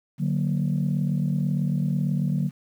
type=chord; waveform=sine; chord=D augmented; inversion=none; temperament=equal; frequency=146.83 / 185 / 233.1 Hz; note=D3 / F#3 / A#3; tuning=0 / 0 / 0 cents; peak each=-23 / -25 / -29 dBFS; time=0.18-2.51 s; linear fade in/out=50 ms; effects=tanh soft clip ceiling -15 dBFS + 9-bit